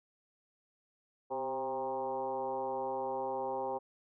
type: tone with frequency modulation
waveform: sine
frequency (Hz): 663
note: E5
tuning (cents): +10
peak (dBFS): -33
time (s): 1.3-3.79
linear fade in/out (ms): 20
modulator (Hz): 135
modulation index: 2.2
effects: none